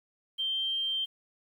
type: tone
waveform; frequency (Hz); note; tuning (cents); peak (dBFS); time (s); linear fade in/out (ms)
sine; 3151; G7; +8; -28; 0.38-1.06; 20
effects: 10-bit